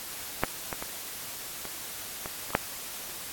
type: clicks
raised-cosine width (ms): 0.5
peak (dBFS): -8 / -16 / -20 / -23 / -19 / -24 / -6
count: 7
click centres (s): 0.436 / 0.728 / 0.825 / 1.653 / 2.259 / 2.505 / 2.551
effects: white hiss -39 dBFS RMS until 3.32 s + AAC 64 kbps